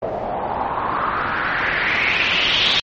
white noise with low-pass filter sweep, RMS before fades -20 dBFS, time 0.02-2.8 s, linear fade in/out 5 ms, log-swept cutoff 610 to 3700 Hz, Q 3.9, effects low-pass 6000 Hz 12 dB/octave + MP3 32 kbps

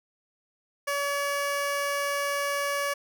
15% pulse tone, 568 Hz, C#5, 42 cents sharp, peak -20 dBFS, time 0.87-2.94 s, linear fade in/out 10 ms, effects none

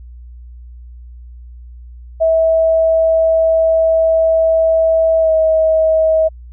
sine tone with pitch glide, 649 to 638.2 Hz, E5 to D#5, -27 to +44 cents, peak -9 dBFS, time 2.2-6.29 s, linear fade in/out 20 ms, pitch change -29 cents, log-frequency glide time 5.2-5.31 s, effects added 60 Hz sine -32 dBFS peak until 6.52 s

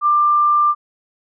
sine tone, 1188 Hz, D6, 20 cents sharp, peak -11 dBFS, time 0.01-0.75 s, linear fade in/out 50 ms, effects none

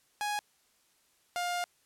sawtooth tone pair in turn, 831 / 706.2 Hz, G#5 / F5, +1 / +19 cents, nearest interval minor third, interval 282 cents, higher first, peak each -27 dBFS, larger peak neither, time 0.21-0.39 / 1.36-1.64 s, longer second, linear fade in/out 0 ms, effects white hiss -69 dBFS RMS until 1.85 s + low-pass 12000 Hz 12 dB/octave

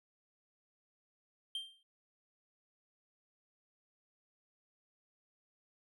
triangle tone with exponential decay, 3163 Hz, G7, 15 cents sharp, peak -33 dBFS, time 1.55-1.83 s, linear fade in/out 2 ms, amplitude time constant 60 ms, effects none

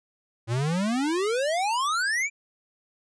square exponential sweep, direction up, 110 to 2400 Hz, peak -24 dBFS, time 0.47-2.3 s, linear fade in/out 50 ms, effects resampled to 22050 Hz

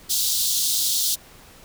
pink high-pass noise, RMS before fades -22 dBFS, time 0.09-1.16 s, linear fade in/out 20 ms, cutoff 3500 Hz, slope 48 dB/octave, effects pink hiss -48 dBFS RMS until 1.64 s

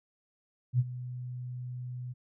sine tone with ADSR envelope, 124.6 Hz, B2, 16 cents sharp, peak -20 dBFS, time 0.73-2.14 s, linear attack 62 ms, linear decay 39 ms, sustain -16 dB, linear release 25 ms, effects none

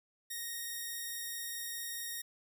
5% pulse tone, 1864.7 Hz, A#6, in tune, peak -28 dBFS, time 0.3-2.22 s, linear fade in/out 10 ms, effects none

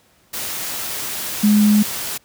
sine tone in noise, 209.6 Hz, G#3, 16 cents sharp, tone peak -10 dBFS, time 1.43-1.83 s, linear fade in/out 10 ms, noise white, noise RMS -26 dBFS, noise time 0.33-2.18 s, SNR +13 dB, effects pink hiss -56 dBFS RMS until 2.24 s + high-pass 60 Hz 12 dB/octave

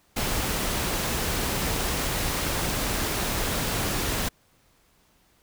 pink noise, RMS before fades -27 dBFS, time 0.16-4.29 s, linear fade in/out 10 ms, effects pink hiss -63 dBFS RMS until 5.42 s

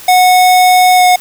square tone with pitch glide, 733 to 727.1 Hz, F#5 to F#5, -16 to -30 cents, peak -5 dBFS, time 0.08-1.16 s, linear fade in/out 5 ms, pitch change -14 cents, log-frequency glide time 0.95-1.04 s, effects white hiss -32 dBFS RMS until 1.2 s

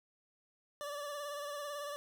25% pulse tone with vibrato, 580 Hz, D5, 22 cents flat, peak -36 dBFS, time 0.81-1.96 s, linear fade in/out 0 ms, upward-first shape sine, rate 18 Hz, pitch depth 38 cents each way, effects none

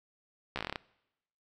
slowing click train, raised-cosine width 0.3 ms, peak -18 dBFS, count 10, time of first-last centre 0.56-0.758 s, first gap 14 ms, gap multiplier 1.11, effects noise-tail reverb RT60 0.9 s tail -23 dB re dry

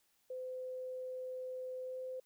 sine tone with pitch glide, 511 to 514.3 Hz, C5 to C5, -41 to -30 cents, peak -40 dBFS, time 0.3-2.2 s, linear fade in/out 5 ms, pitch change +11 cents, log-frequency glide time 1.83-1.99 s, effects white hiss -75 dBFS RMS until 2.25 s

